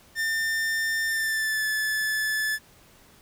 45% pulse tone with pitch glide, 1800 to 1736.7 Hz, A6 to A6, +39 to -23 cents, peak -24 dBFS, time 0.15-2.59 s, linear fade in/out 50 ms, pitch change -62 cents, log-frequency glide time 1.07-1.66 s, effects pink hiss -55 dBFS RMS until 3.21 s

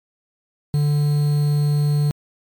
triangle tone with quantisation, 146.83 Hz, D3, in tune, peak -13 dBFS, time 0.74-2.11 s, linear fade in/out 0 ms, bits 6, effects MP3 96 kbps

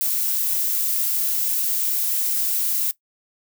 violet noise, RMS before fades -22 dBFS, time 0.01-2.91 s, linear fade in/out 0 ms, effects noise-tail reverb RT60 0.1 s tail -18 dB re dry

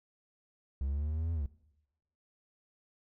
triangle linear two-way sweep, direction up then down, 66.4 to 84.4 to 66.4 Hz, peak -29 dBFS, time 0.81-1.46 s, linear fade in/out 0 ms, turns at 1.33 s, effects noise-tail reverb RT60 0.9 s tail -21 dB re dry

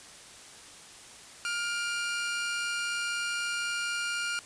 sawtooth tone pair together, 1410.4 / 2372 Hz, F6 / D7, +17 / +17 cents, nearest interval major sixth, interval 900 cents, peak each -27 / -34 dBFS, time 1.45-4.39 s, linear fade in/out 0 ms, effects white hiss -49 dBFS RMS until 4.45 s + resampled to 22050 Hz

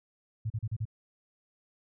sine tone bursts, 110 Hz, A2, in tune, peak -29 dBFS, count 5, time 0.45-0.854 s, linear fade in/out 10 ms, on 52 ms, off 36 ms, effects none

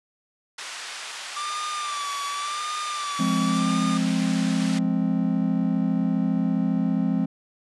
pink band-pass noise, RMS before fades -36 dBFS, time 0.58-4.79 s, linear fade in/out 5 ms, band 1300 to 7400 Hz, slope 12 dB/octave
45% pulse tone with vibrato, 1174.7 Hz, D6, in tune, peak -28 dBFS, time 1.36-3.98 s, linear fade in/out 10 ms, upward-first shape sine, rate 0.9 Hz, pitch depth 57 cents each way
triangle chord, F minor, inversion none, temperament just, 174.61 / 209.5 / 261.9 Hz, F3 / Ab3 / C4, 0 / +15 / +2 cents, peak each -23 dBFS, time 3.19-7.26 s, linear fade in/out 10 ms
blue noise with exponential growth, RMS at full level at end -35 dBFS, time 3.41-3.58 s, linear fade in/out 2 ms, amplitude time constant 35 ms
effects resampled to 24000 Hz

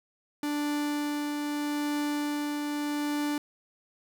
45% pulse tone with tremolo, 293.7 Hz, D4, in tune, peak -27 dBFS, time 0.43-3.38 s, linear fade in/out 2 ms, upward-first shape triangle, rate 0.8 Hz, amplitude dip 30%, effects none

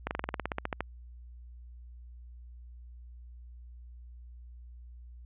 slowing click train, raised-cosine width 0.5 ms, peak -16 dBFS, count 14, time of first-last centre 0.07-0.806 s, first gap 39 ms, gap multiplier 1.06, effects added 60 Hz sine -46 dBFS peak until 5.25 s + resampled to 8000 Hz

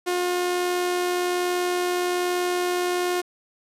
sawtooth tone with amplitude modulation, 357.5 Hz, F4, 41 cents sharp, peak -17 dBFS, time 0.06-3.22 s, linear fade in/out 20 ms, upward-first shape sine, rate 81.2 Hz, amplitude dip 25%, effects resampled to 32000 Hz + 8-bit

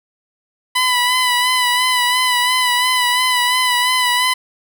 15% pulse tone with vibrato, 997 Hz, B5, 16 cents sharp, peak -7 dBFS, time 0.75-4.34 s, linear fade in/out 10 ms, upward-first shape sine, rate 2.9 Hz, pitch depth 36 cents each way, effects none

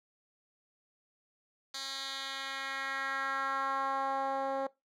10% pulse tone with band-pass filter sweep, 270.8 Hz, C#4, 40 cents flat, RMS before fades -35 dBFS, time 1.74-4.67 s, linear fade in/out 5 ms, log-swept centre 4700 to 570 Hz, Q 2, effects noise-tail reverb RT60 0.2 s tail -21 dB re dry

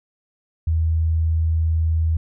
sine tone, 80.8 Hz, E2, 34 cents flat, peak -16 dBFS, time 0.67-2.17 s, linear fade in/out 5 ms, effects none

